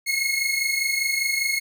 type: tone pair together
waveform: sawtooth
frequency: 2157 / 2182 Hz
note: C#7 / C#7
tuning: -48 / -28 cents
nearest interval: unison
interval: 20 cents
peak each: -21 dBFS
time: 0.06-1.6 s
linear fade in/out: 20 ms
effects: none